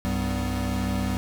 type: tone cluster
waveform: square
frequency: 64.6 / 98.8 / 192.7 / 249.9 Hz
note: C2 / G2 / G3 / B3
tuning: -21 / +14 / -29 / +21 cents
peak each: -31 dBFS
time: 0.05-1.17 s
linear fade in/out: 0 ms
effects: none